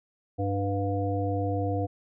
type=harmonic tone with a mistuned harmonic; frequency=98.7 Hz; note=G2; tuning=12 cents sharp; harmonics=1 / 3 / 5 / 7; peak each=-28 / -32 / -32 / -33 dBFS; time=0.38-1.87 s; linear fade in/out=20 ms; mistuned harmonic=7; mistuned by=+38 cents; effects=none